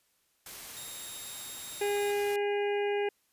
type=noise; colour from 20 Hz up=white; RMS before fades=-44 dBFS; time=0.46-2.36 s; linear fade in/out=2 ms
type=tone; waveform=5% pulse; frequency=3729 Hz; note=A#7; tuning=in tune; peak=-34 dBFS; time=0.76-2.12 s; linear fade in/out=10 ms
type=harmonic tone; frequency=408.3 Hz; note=G#4; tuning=29 cents flat; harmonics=1 / 2 / 4 / 5 / 6 / 7; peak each=-28 / -36 / -42 / -43 / -42 / -46 dBFS; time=1.81-3.09 s; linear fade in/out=5 ms
effects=white hiss -72 dBFS RMS until 3.32 s + resampled to 32000 Hz